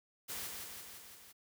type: noise with echo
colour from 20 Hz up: white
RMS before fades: -42 dBFS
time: 0.28-0.48 s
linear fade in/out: 20 ms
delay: 170 ms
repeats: 5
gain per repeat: -3 dB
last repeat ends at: 1.33 s
effects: none